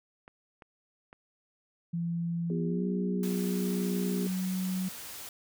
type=clicks; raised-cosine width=0.5 ms; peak=-34 dBFS; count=3; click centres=0.279 / 0.622 / 1.129 s
type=tone with pitch glide; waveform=sine; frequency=169.5 to 185.91 Hz; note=E3 to F#3; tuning=+49 to +9 cents; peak=-29 dBFS; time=1.93-4.89 s; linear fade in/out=10 ms; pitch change=+160 cents; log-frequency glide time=2.65-2.86 s
type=chord; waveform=sine; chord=F diminished; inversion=second; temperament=equal with one note detuned; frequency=246.9 / 349.2 / 408.6 Hz; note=Cb4 / F4 / Ab4; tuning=0 / 0 / -28 cents; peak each=-36 / -39 / -36 dBFS; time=2.5-4.27 s; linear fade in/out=2 ms
type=noise; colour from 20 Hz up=white; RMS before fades=-43 dBFS; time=3.23-5.29 s; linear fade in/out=2 ms
effects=none